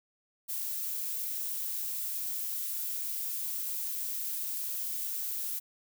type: noise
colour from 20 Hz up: violet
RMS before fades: -35 dBFS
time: 0.48-5.6 s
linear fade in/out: 20 ms
effects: none